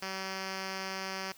5% pulse tone with low-pass filter, 190.9 Hz, G3, 46 cents flat, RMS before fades -38 dBFS, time 0.02-1.32 s, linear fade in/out 2 ms, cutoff 4700 Hz, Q 3.1, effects white hiss -57 dBFS RMS until 1.37 s

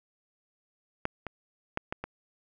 clicks, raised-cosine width 0.5 ms, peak -13 / -21 / -14 / -17 / -20 dBFS, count 5, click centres 1.054 / 1.267 / 1.774 / 1.925 / 2.04 s, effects none

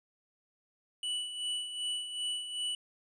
square tone with tremolo, 2960 Hz, F#7, in tune, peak -32 dBFS, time 1.03-2.75 s, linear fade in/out 2 ms, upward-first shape sine, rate 2.6 Hz, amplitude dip 60%, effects resampled to 22050 Hz

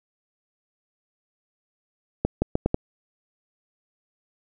accelerating click train, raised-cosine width 2 ms, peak -7 dBFS, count 5, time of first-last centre 2.25-2.744 s, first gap 170 ms, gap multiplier 0.79, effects none

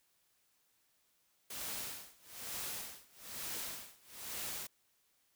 white noise with tremolo, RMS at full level -41 dBFS, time 1.5-4.67 s, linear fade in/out 5 ms, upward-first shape sine, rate 1.1 Hz, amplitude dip 95%, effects white hiss -75 dBFS RMS until 5.35 s

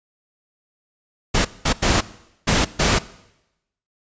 pink noise bursts at uneven times, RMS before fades -17 dBFS, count 5, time 1.34-1.45 / 1.65-1.73 / 1.82-2.01 / 2.47-2.65 / 2.79-2.99 s, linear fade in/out 10 ms, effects noise-tail reverb RT60 0.9 s tail -19 dB re dry + resampled to 16000 Hz

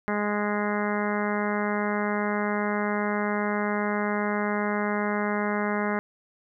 harmonic tone, 207.5 Hz, G#3, 1 cent flat, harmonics 1 / 2 / 3 / 4 / 5 / 6 / 7 / 8 / 9 / 10, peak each -28 / -31 / -33 / -34 / -35 / -36 / -36 / -37 / -38 / -38 dBFS, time 0.08-5.99 s, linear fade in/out 0 ms, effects none

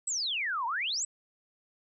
sine exponential two-way sweep, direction down then up, 8220 to 891 to 8220 Hz, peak -29 dBFS, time 0.07-1.05 s, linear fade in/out 5 ms, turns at 0.66 s, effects none

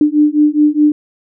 sine beating tone pair, 296.6 / 301.4 Hz, D4 / D4, +17 / +45 cents, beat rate 4.8 Hz, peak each -11 dBFS, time 0.01-0.92 s, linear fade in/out 2 ms, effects none

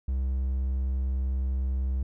triangle tone, 65.41 Hz, C2, in tune, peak -23 dBFS, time 0.08-2.03 s, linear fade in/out 5 ms, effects none

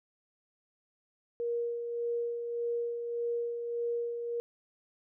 sine tone with tremolo, 472.1 Hz, A#4, 22 cents sharp, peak -29 dBFS, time 1.4-4.4 s, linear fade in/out 0 ms, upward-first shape sine, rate 1.7 Hz, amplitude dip 45%, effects none

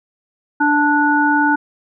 harmonic tone, 293.7 Hz, D4, in tune, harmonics 1 / 3 / 5, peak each -16 / -16 / -16 dBFS, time 0.6-1.56 s, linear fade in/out 10 ms, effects none

